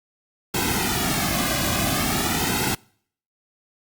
pink noise with flanger, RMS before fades -23 dBFS, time 0.54-2.75 s, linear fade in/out 5 ms, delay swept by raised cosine 1.7 to 2.22 ms, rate 0.46 Hz, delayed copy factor -0.95, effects noise-tail reverb RT60 0.6 s tail -26 dB re dry + Opus 48 kbps

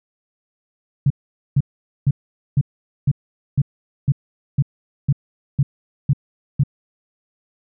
sine tone bursts, 138.9 Hz, C#3, 4 cents sharp, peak -11 dBFS, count 12, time 1.06-6.636 s, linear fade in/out 5 ms, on 43 ms, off 460 ms, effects none

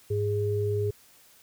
sine tone pair together, 103.35 / 413.4 Hz, G#2 / G#4, -8 / -8 cents, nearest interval 2 octaves, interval 2400 cents, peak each -27 dBFS, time 0.1-0.91 s, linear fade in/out 10 ms, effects white hiss -57 dBFS RMS until 1.42 s

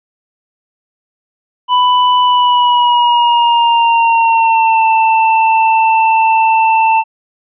square tone with pitch glide, 994 to 890.7 Hz, B5 to A5, +11 to +21 cents, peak -8 dBFS, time 1.68-7.04 s, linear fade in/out 50 ms, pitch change -190 cents, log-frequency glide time 2.22-4.86 s, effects resampled to 8000 Hz

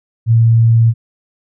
sine tone, 114.7 Hz, A#2, 28 cents flat, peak -6 dBFS, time 0.26-0.94 s, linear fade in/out 50 ms, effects none

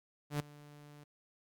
sawtooth tone with ADSR envelope, 146.83 Hz, D3, in tune, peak -27 dBFS, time 0.3-1.04 s, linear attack 100 ms, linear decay 6 ms, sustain -22 dB, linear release 7 ms, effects Opus 48 kbps

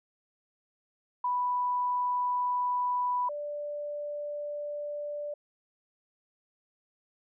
sine tone pair in turn, 987.8 / 587.3 Hz, B5 / D5, 0 / 0 cents, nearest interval major sixth, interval 900 cents, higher first, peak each -26 / -33 dBFS, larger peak first, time 1.24-3.29 / 3.29-5.34 s, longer neither, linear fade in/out 5 ms, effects none

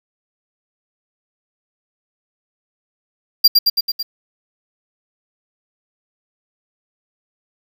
square tone with echo, 4760 Hz, D8, 22 cents sharp, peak -5 dBFS, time 3.44-3.48 s, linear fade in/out 10 ms, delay 110 ms, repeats 5, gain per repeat -3 dB, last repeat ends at 4.03 s, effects 7-bit

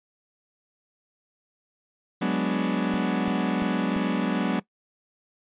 40% pulse chord, G# half-diminished seventh, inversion third, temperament equal, 185 / 207.7 / 246.9 / 293.7 Hz, F#3 / G#3 / B3 / D4, 0 / 0 / 0 / 0 cents, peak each -27 / -28 / -28 / -29 dBFS, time 2.21-4.6 s, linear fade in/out 10 ms
click train, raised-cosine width 5 ms, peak -28 dBFS, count 4, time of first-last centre 2.94-3.964 s, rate 2.93 Hz
effects noise-tail reverb RT60 0.1 s tail -20 dB re dry + resampled to 8000 Hz

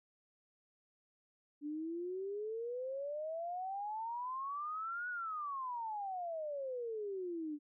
sine exponential two-way sweep, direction up then down, 289 to 1480 to 289 Hz, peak -38 dBFS, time 1.61-7.59 s, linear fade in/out 50 ms, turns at 5.09 s, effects none

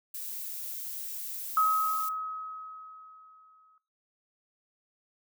violet noise, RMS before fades -38 dBFS, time 0.14-2.09 s, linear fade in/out 5 ms
sine tone with exponential decay, 1274 Hz, D#6, 41 cents sharp, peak -20 dBFS, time 1.57-3.78 s, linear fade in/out 2 ms, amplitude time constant 480 ms
effects noise-tail reverb RT60 0.3 s tail -19 dB re dry

